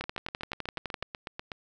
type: two click trains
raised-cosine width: 0.3 ms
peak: -17 / -20 dBFS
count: 13 / 13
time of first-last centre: 0.01-1.027 / 0.04-1.518 s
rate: 11.8 / 8.12 Hz
effects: none